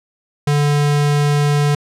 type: tone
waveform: square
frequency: 145.9 Hz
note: D3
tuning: 11 cents flat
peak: -13 dBFS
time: 0.47-1.75 s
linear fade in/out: 5 ms
effects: low-pass 10000 Hz 12 dB/octave